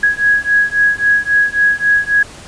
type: beating tone pair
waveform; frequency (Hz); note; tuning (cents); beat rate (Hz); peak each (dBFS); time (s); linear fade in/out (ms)
sine; 1661.2 / 1664.9; G#6 / G#6; 0 / +4; 3.7; -13; 0.03-2.23; 5
effects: pink hiss -35 dBFS RMS until 2.47 s + resampled to 22050 Hz